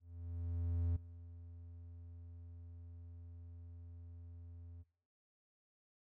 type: tone with ADSR envelope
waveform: triangle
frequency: 85.4 Hz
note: F2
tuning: 38 cents flat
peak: -30 dBFS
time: 0-4.84 s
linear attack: 960 ms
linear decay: 5 ms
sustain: -18 dB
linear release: 30 ms
effects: noise-tail reverb RT60 0.6 s tail -23 dB re dry